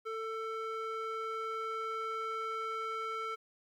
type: tone with band-pass filter sweep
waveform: square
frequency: 445 Hz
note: A4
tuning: 20 cents sharp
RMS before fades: -38 dBFS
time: 0.05-3.36 s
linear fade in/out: 20 ms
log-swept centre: 1000 to 1500 Hz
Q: 2.1
effects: 12-bit